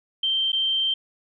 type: tone with dropouts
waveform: sine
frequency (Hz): 3136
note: G7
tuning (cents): 0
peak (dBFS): -20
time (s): 0.23-0.94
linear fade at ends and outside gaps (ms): 5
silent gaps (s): 0.519-0.529
effects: none